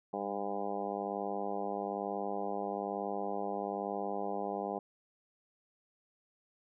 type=harmonic tone with a mistuned harmonic; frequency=101.1 Hz; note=G#2; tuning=46 cents flat; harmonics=2 / 3 / 4 / 5 / 6 / 7 / 8 / 9 / 10; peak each=-43 / -45 / -41 / -42 / -43 / -41 / -40 / -51 / -50 dBFS; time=0.13-4.79 s; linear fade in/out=5 ms; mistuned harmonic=2; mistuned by=-32 cents; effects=none